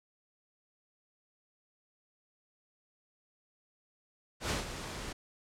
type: noise with ADSR envelope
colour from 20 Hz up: pink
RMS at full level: -31 dBFS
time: 4.4-5.13 s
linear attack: 100 ms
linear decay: 140 ms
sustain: -10 dB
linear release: 10 ms
effects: low-pass 8000 Hz 12 dB/octave